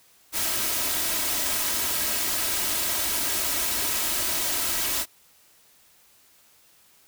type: noise with comb filter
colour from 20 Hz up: white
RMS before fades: -26 dBFS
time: 0.32-5.06 s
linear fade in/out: 50 ms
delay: 3.1 ms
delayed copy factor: +0.5
effects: white hiss -58 dBFS RMS until 7.07 s